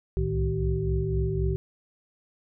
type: tone cluster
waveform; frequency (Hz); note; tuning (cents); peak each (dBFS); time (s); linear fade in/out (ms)
sine; 62.7 / 66.6 / 110.6 / 156.2 / 382.9; B1 / C2 / A2 / D#3 / G4; +27 / +31 / +9 / +7 / -41; -30; 0.17-1.56; 0
effects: none